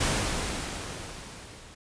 pink noise with level ramp, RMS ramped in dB -25 to -49 dBFS, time 0-1.75 s, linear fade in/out 10 ms, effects resampled to 22050 Hz

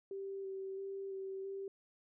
sine tone with vibrato, 388.1 Hz, G4, 17 cents flat, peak -40 dBFS, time 0.11-1.68 s, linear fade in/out 2 ms, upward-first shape square, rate 1.5 Hz, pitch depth 13 cents each way, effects none

